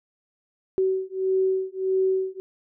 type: beating tone pair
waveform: sine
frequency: 378 / 379.6 Hz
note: F#4 / F#4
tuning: +37 / +44 cents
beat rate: 1.6 Hz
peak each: -24 dBFS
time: 0.78-2.4 s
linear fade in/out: 0 ms
effects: none